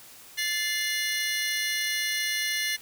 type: tone cluster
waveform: 25% pulse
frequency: 1746 / 2088 / 2899 Hz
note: A6 / C7 / F#7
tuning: -14 / -4 / -36 cents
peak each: -27 / -26 / -29 dBFS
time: 0.37-2.77 s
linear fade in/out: 20 ms
effects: white hiss -49 dBFS RMS until 2.81 s